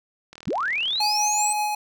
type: click train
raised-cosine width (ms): 0.2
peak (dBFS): -24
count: 28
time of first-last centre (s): 0.33-1.007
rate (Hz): 39.9
type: linear sweep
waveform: sine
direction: up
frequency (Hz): 105.4 to 8230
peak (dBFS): -22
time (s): 0.47-1.53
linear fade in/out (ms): 5
type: tone with tremolo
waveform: square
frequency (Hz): 841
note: G#5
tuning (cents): +22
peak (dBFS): -22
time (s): 1-1.75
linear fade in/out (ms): 5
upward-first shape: sine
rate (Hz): 5.3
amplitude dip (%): 25
effects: none